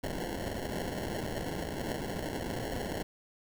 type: noise with sample-and-hold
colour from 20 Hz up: blue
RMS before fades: -36 dBFS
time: 0.03-3.03 s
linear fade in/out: 10 ms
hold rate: 1225 Hz
effects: none

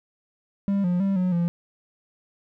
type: tone with pitch steps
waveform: triangle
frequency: 198.7 / 177.6 / 195.9 / 182.5 / 171.9 Hz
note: G3 / F3 / G3 / F#3 / F3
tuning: +24 / +29 / -1 / -24 / -27 cents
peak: -18 dBFS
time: 0.68-1.48 s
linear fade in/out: 0 ms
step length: 160 ms
effects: none

